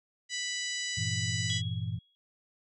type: harmonic tone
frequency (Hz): 987.8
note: B5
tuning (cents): 0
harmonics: 2 / 3 / 4 / 5 / 6 / 7 / 8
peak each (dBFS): -37 / -39 / -40 / -41 / -42 / -42 / -43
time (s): 0.29-1.62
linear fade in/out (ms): 50
type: chord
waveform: sine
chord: E diminished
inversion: first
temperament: equal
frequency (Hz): 98 / 116.54 / 164.81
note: G2 / Bb2 / E3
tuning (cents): 0 / 0 / 0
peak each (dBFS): -35 / -34 / -38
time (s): 0.97-1.99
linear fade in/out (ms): 10
type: tone with exponential decay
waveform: sine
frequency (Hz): 3322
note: G#7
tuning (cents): 0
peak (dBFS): -31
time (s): 1.5-2.15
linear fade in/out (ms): 0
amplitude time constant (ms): 140
effects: none